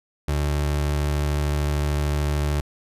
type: tone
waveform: 30% pulse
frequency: 73.42 Hz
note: D2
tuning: in tune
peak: -18 dBFS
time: 0.28-2.61 s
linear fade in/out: 5 ms
effects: resampled to 32000 Hz